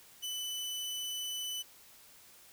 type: tone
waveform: sawtooth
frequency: 2995 Hz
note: F#7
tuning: 20 cents sharp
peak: -33 dBFS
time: 0.22-1.63 s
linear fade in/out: 20 ms
effects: white hiss -58 dBFS RMS until 2.52 s